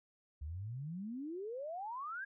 sine exponential sweep, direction up, 69.3 to 1661.2 Hz, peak -40 dBFS, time 0.41-2.25 s, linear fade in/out 10 ms, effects none

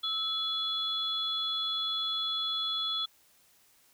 sine tone cluster, 1306 / 3401 / 4102 Hz, E6 / G#7 / C8, -17 / +40 / -35 cents, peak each -39 / -30 / -39 dBFS, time 0.03-3.06 s, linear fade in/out 10 ms, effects white hiss -64 dBFS RMS until 3.93 s

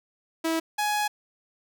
sawtooth tone pair in turn, 325.5 / 837 Hz, E4 / G#5, -22 / +13 cents, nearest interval octave + major third, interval 1635 cents, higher second, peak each -20 dBFS, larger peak neither, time 0.44-0.6 / 0.78-1.08 s, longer second, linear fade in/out 10 ms, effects none

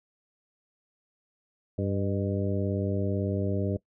harmonic tone with a mistuned harmonic, 98 Hz, G2, in tune, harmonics 1 / 2 / 3 / 4 / 5 / 6, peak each -29 / -32 / -34 / -35 / -36 / -37 dBFS, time 1.78-3.77 s, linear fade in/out 5 ms, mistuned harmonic 6, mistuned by +56 cents, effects noise-tail reverb RT60 0.1 s tail -20 dB re dry

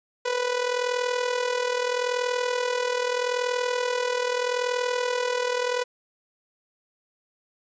sawtooth tone with amplitude modulation, 493.9 Hz, B4, in tune, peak -17 dBFS, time 0.25-5.84 s, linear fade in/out 10 ms, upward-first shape sine, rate 40.8 Hz, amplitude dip 65%, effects resampled to 16000 Hz

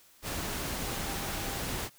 sine tone in noise, 795 Hz, G5, 24 cents sharp, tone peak -45 dBFS, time 0.83-1.6 s, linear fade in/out 50 ms, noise pink, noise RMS -35 dBFS, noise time 0.22-1.9 s, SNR -13 dB, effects white hiss -60 dBFS RMS until 1.98 s

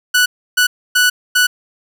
sawtooth tone bursts at uneven times, 1480 Hz, F#6, in tune, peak -6 dBFS, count 4, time 0.14-0.26 / 0.57-0.67 / 0.95-1.1 / 1.35-1.47 s, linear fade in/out 10 ms, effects none

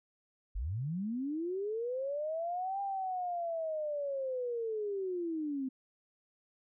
sine linear two-way sweep, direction up then down, 39.81 to 800 to 256.5 Hz, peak -33 dBFS, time 0.55-5.69 s, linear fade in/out 10 ms, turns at 2.81 s, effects none

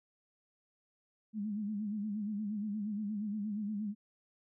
sine tone with vibrato, 209 Hz, G#3, 11 cents sharp, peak -34 dBFS, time 1.33-3.95 s, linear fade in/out 50 ms, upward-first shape sine, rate 8.5 Hz, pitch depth 77 cents each way, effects none

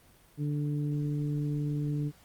harmonic tone, 146.83 Hz, D3, in tune, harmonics 1 / 2 / 3, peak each -29 / -35 / -45 dBFS, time 0.37-2.12 s, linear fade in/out 50 ms, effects pink hiss -60 dBFS RMS until 2.24 s + Opus 32 kbps

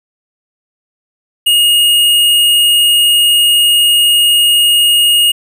square tone, 2862 Hz, F7, 42 cents sharp, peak -7 dBFS, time 1.46-5.32 s, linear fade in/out 10 ms, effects 8-bit

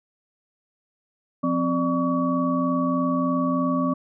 sine tone cluster, 176.6 / 259.8 / 594 / 1132 Hz, F3 / C4 / D5 / C#6, +20 / -12 / +20 / +36 cents, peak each -28 / -22 / -29 / -27 dBFS, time 1.43-3.94 s, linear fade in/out 10 ms, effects none

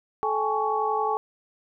sine tone cluster, 433 / 807 / 858 / 1117 Hz, A4 / G#5 / A5 / C#6, -28 / -50 / -44 / +13 cents, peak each -28 dBFS, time 0.23-1.17 s, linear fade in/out 0 ms, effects none

